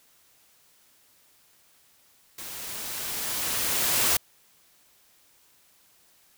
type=noise with level ramp; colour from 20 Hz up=white; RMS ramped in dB=-39 to -22 dBFS; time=2.38-4.17 s; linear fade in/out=5 ms; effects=white hiss -61 dBFS RMS until 6.37 s